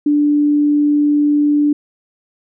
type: tone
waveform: sine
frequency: 293.7 Hz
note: D4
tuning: in tune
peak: -10 dBFS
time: 0.06-1.73 s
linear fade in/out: 5 ms
effects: none